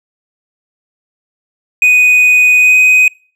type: tone with pitch glide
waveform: triangle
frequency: 2489 to 2506 Hz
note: D#7 to D#7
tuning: 0 to +12 cents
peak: -3 dBFS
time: 1.82-3.08 s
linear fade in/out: 2 ms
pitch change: +12 cents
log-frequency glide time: 2.58-2.77 s
effects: noise-tail reverb RT60 0.4 s tail -25 dB re dry